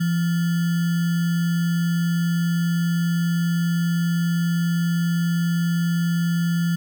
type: tone with sample-and-hold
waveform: sine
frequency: 170 Hz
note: F3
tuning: 46 cents flat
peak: -18 dBFS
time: 0-6.76 s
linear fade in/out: 10 ms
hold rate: 1575 Hz
effects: none